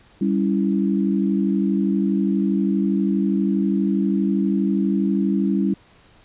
sine chord, C# diminished, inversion second, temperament equal with one note detuned, 197.25 / 277.2 / 329.6 Hz, G3 / C#4 / E4, +11 / 0 / 0 cents, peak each -19 / -23 / -24 dBFS, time 0.21-5.74 s, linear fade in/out 5 ms, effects pink hiss -53 dBFS RMS until 6.24 s + resampled to 8000 Hz

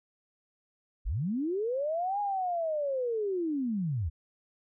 sine linear two-way sweep, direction up then down, 31.59 to 830.6 to 68.6 Hz, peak -28 dBFS, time 1.05-4.1 s, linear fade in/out 20 ms, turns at 2.2 s, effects none

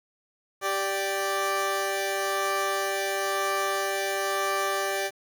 15% pulse tone pair together, 391.2 / 587.3 Hz, G4 / D5, -4 / 0 cents, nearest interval perfect fifth, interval 704 cents, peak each -22 dBFS, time 0.61-5.11 s, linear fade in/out 50 ms, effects 9-bit

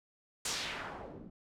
white noise with low-pass filter sweep, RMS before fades -41 dBFS, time 0.45-1.3 s, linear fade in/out 5 ms, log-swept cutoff 8100 to 210 Hz, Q 1.4, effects none

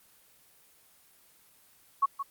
sine tone with echo, 1108.7 Hz, C#6, in tune, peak -20 dBFS, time 2.02-2.06 s, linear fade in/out 10 ms, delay 170 ms, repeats 1, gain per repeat -10 dB, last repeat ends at 2.23 s, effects white hiss -61 dBFS RMS until 2.3 s + Opus 24 kbps

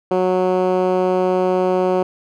10% pulse tone with band-pass filter, 184 Hz, F#3, 9 cents flat, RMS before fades -17 dBFS, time 0.11-2.03 s, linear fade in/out 5 ms, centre 410 Hz, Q 1.2, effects none

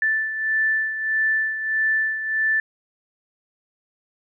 sine beating tone pair, 1760 / 1761.6 Hz, A6 / A6, 0 / +2 cents, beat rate 1.6 Hz, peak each -20 / -27 dBFS, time 0.02-2.6 s, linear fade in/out 2 ms, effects none

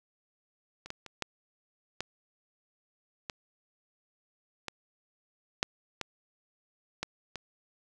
clicks, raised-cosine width 0.2 ms, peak -27 / -19 / -27 / -15 / -16 / -18 / -18 / -9 / -16 / -15 / -21 dBFS, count 11, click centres 0.86 / 0.904 / 1.063 / 1.223 / 2.006 / 3.298 / 4.683 / 5.629 / 6.013 / 7.03 / 7.357 s, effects none

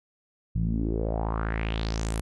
sawtooth tone with low-pass filter sweep, 55 Hz, A1, in tune, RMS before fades -28 dBFS, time 0.55-2.21 s, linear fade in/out 5 ms, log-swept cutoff 140 to 11000 Hz, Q 4, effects none

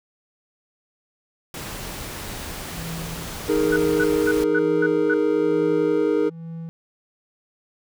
pink noise, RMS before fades -33 dBFS, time 1.54-4.44 s, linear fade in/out 2 ms
triangle tone with tremolo, 164.81 Hz, E3, in tune, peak -28 dBFS, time 2.73-6.69 s, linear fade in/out 0 ms, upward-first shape sine, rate 1.1 Hz, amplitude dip 85%
triangle chord, D# suspended fourth, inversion none, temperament equal, 311.1 / 415.3 / 466.2 Hz, D#4 / G#4 / A#4, 0 / 0 / 0 cents, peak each -20 dBFS, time 3.48-6.3 s, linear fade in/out 20 ms
sine tone bursts, 1480 Hz, F#6, in tune, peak -20 dBFS, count 6, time 3.72-5.14 s, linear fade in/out 5 ms, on 45 ms, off 230 ms
effects none

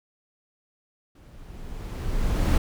brown noise with level ramp, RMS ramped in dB -48 to -18 dBFS, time 1.15-2.58 s, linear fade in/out 5 ms, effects none

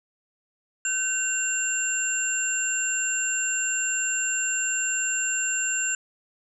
sine tone cluster, 1523 / 2759 / 7320 Hz, F#6 / F7 / A#8, +50 / -22 / -32 cents, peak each -29 / -32 / -25 dBFS, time 0.85-5.95 s, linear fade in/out 2 ms, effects none

